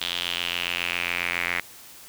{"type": "tone with band-pass filter sweep", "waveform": "sawtooth", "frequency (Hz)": 87.31, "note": "F2", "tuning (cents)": 0, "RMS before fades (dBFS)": -28, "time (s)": [0.01, 1.6], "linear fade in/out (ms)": 0, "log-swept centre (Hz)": [3400, 2100], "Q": 4.4, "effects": ["white hiss -46 dBFS RMS until 2.08 s"]}